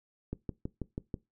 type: click train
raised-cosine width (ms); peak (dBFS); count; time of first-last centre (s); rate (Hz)
3; -22; 6; 0.33-1.142; 6.16
effects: noise-tail reverb RT60 0.2 s tail -20 dB re dry